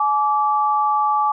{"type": "tone pair together", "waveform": "sine", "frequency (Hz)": [849, 1161.6], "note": ["G#5", "D6"], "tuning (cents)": [38, -19], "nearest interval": "perfect fourth", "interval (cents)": 543, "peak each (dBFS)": -18, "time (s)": [0, 1.32], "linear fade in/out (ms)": 5, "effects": []}